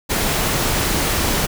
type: noise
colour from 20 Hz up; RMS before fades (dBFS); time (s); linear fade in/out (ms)
pink; -19; 0.09-1.47; 20
effects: none